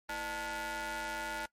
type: ring-modulated tone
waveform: sawtooth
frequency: 277.2 Hz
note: C#4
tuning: in tune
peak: -29 dBFS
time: 0.09-1.46 s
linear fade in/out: 5 ms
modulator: 1160 Hz
effects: noise-tail reverb RT60 0.1 s tail -21 dB re dry + MP3 64 kbps